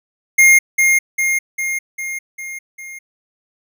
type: tone with echo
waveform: square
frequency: 2129 Hz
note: C7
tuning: 30 cents sharp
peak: -7 dBFS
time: 0.38-0.59 s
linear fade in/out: 10 ms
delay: 400 ms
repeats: 6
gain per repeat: -4 dB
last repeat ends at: 2.99 s
effects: none